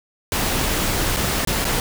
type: noise with dropouts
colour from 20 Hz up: pink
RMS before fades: -21 dBFS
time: 0.32-1.8 s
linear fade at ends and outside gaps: 1 ms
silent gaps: 1.164-1.168 / 1.45-1.473 / 1.645-1.651 s
effects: none